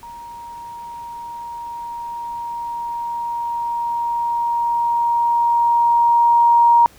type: tone with level ramp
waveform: sine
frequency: 941 Hz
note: A#5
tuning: 16 cents sharp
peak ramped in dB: -33 to -8 dBFS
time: 0.03-6.86 s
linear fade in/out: 0 ms
effects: pink hiss -48 dBFS RMS until 6.98 s